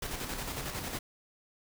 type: noise with tremolo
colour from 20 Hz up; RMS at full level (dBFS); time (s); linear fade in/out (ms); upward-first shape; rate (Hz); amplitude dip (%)
pink; -36; 0.02-0.99; 5; square; 11; 40
effects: none